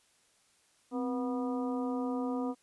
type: harmonic tone with a mistuned harmonic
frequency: 244.1 Hz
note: B3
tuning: 20 cents flat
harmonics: 1 / 2 / 3 / 4 / 5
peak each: -32 / -38 / -42 / -44 / -46 dBFS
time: 0.91-2.55 s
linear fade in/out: 50 ms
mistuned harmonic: 1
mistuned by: +96 cents
effects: white hiss -68 dBFS RMS until 2.62 s + resampled to 24000 Hz